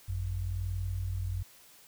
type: tone pair together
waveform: sine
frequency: 51.34 / 92.3 Hz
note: G#1 / F#2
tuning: -19 / -4 cents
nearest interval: minor seventh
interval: 1015 cents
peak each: -36 / -32 dBFS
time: 0.08-1.43 s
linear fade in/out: 10 ms
effects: white hiss -57 dBFS RMS until 1.87 s

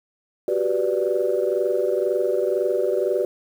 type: chord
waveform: sine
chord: G major seventh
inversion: third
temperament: equal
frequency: 370 / 392 / 493.9 / 587.3 Hz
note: F#4 / G4 / B4 / D5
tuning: 0 / 0 / 0 / 0 cents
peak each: -24 dBFS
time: 0.48-3.25 s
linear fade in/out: 2 ms
effects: tanh soft clip ceiling -10 dBFS + 8-bit

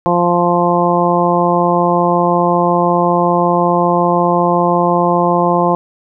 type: harmonic tone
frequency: 174.61 Hz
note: F3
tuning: in tune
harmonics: 1 / 2 / 3 / 4 / 5 / 6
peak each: -17 / -17 / -17 / -17 / -17 / -17 dBFS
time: 0.06-5.75 s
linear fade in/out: 0 ms
effects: none

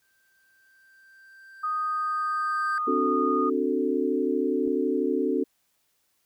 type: tone with exponential growth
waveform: triangle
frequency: 1568 Hz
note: G6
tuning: in tune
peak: -26 dBFS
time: 0.02-2.78 s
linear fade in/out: 1 ms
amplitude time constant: 600 ms
type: tone with pitch glide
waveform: sine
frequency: 1243 to 1230.1 Hz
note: D#6 to D#6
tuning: -2 to -20 cents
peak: -25 dBFS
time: 1.63-3.5 s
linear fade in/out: 10 ms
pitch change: -18 cents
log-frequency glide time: 1.85-2.84 s
type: chord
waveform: sine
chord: D dominant seventh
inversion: third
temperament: equal with one note detuned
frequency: 261.6 / 293.7 / 370 / 443.6 Hz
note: C4 / D4 / F#4 / A4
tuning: 0 / 0 / 0 / +14 cents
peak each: -28 dBFS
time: 2.87-5.44 s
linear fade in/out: 10 ms
type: clicks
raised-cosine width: 2 ms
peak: -40 / -34 dBFS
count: 2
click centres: 4.658 / 4.676 s
effects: white hiss -71 dBFS RMS until 6.25 s

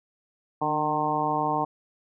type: harmonic tone with a mistuned harmonic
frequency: 152.2 Hz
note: D#3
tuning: 38 cents flat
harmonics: 1 / 2 / 3 / 4 / 5 / 6 / 7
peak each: -35 / -32 / -34 / -34 / -28 / -28 / -30 dBFS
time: 0.61-1.65 s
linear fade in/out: 10 ms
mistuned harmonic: 2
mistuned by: -29 cents
effects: none

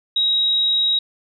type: tone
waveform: sine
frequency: 3815 Hz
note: A#7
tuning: 39 cents sharp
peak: -15 dBFS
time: 0.16-0.99 s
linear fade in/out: 5 ms
effects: none

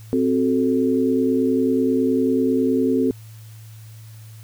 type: chord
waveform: sine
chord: F# diminished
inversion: second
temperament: equal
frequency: 261.6 / 370 / 440 Hz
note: C4 / F#4 / A4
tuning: 0 / 0 / 0 cents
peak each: -18 / -23 / -22 dBFS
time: 0.13-3.11 s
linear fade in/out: 0 ms
effects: added 110 Hz sine -38 dBFS peak until 4.43 s + white hiss -51 dBFS RMS until 4.43 s

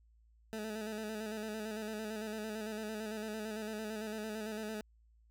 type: tone with vibrato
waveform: 20% pulse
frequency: 216 Hz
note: A3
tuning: 32 cents flat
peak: -34 dBFS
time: 0.53-4.81 s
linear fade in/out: 0 ms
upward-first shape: square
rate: 8.9 Hz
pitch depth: 37 cents each way
effects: added 56 Hz sine -63 dBFS peak until 5.3 s

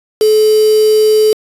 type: tone with quantisation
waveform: sine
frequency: 430 Hz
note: A4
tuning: 40 cents flat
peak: -6 dBFS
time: 0.21-1.33 s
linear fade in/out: 2 ms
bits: 3
effects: resampled to 32000 Hz

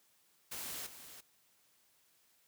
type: noise with echo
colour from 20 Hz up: white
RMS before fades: -43 dBFS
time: 0.51-0.87 s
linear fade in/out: 10 ms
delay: 340 ms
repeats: 1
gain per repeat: -10 dB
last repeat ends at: 1.21 s
effects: white hiss -71 dBFS RMS until 2.47 s + high-pass 60 Hz 12 dB/octave

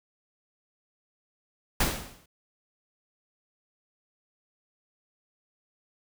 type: noise with exponential decay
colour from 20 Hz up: pink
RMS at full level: -22 dBFS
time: 1.8-2.26 s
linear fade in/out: 5 ms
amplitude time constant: 99 ms
effects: none

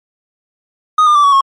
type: tone with pitch steps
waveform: triangle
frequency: 1244.5 / 1204.2 / 1165.2 / 1127.5 / 1090.9 Hz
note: D#6 / D6 / D6 / C#6 / C#6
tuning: 0 / +43 / -14 / +29 / -28 cents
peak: -4 dBFS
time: 0.98-1.41 s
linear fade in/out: 5 ms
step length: 86 ms
effects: MP3 48 kbps

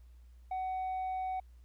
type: tone with tanh clipping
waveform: sine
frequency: 750 Hz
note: F#5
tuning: 23 cents sharp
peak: -34 dBFS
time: 0.51-1.4 s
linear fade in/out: 5 ms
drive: 3 dB
effects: added 60 Hz sine -53 dBFS peak until 1.64 s + pink hiss -75 dBFS RMS until 1.64 s

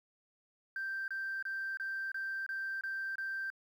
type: tone bursts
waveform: sine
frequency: 1568 Hz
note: G6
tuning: in tune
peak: -34 dBFS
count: 8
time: 0.76-3.502 s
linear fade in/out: 2 ms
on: 320 ms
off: 26 ms
effects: tanh soft clip ceiling -32 dBFS + 11-bit

